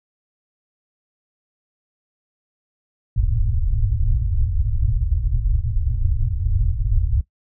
pink low-pass noise, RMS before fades -19 dBFS, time 3.16-7.21 s, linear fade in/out 5 ms, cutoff 120 Hz, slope 96 dB/octave, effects noise-tail reverb RT60 0.1 s tail -17 dB re dry

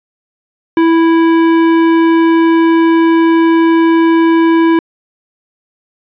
sine tone with hard clipping, 329.6 Hz, E4, in tune, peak -8 dBFS, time 0.77-4.79 s, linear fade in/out 2 ms, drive 13 dB, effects resampled to 11025 Hz

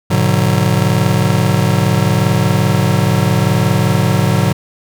square chord, G# half-diminished seventh, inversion none, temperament just, 103.83 / 124.59 / 149.51 / 186.89 Hz, G#2 / B2 / D3 / F#3, 0 / +16 / +31 / +18 cents, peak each -17 dBFS, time 0.1-4.53 s, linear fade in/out 10 ms, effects none

